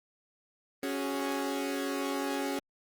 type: chord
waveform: sawtooth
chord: C# suspended fourth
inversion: none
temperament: equal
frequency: 277.2 / 370 / 415.3 Hz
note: C#4 / F#4 / G#4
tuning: 0 / 0 / 0 cents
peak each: -29 / -34 / -34 dBFS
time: 0.83-2.59 s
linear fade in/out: 2 ms
effects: Opus 32 kbps